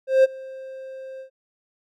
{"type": "tone with ADSR envelope", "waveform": "triangle", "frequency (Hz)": 528, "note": "C5", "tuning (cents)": 16, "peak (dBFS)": -8, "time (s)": [0.07, 1.3], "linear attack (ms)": 170, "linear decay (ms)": 23, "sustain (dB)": -24, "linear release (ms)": 97, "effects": []}